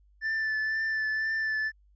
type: tone with vibrato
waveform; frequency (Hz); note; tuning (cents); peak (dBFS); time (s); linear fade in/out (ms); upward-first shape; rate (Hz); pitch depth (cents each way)
triangle; 1760; A6; 0; -25; 0.21-1.72; 50; triangle; 2; 23
effects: added 50 Hz sine -58 dBFS peak until 1.95 s + resampled to 16000 Hz